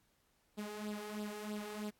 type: tone with flanger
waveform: sawtooth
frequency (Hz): 210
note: G#3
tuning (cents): +19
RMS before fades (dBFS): -43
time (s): 0.57-1.91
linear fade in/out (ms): 20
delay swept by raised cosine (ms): 0.23 to 2.53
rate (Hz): 3.1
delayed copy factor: +0.65
effects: pink hiss -75 dBFS RMS until 1.99 s + AAC 64 kbps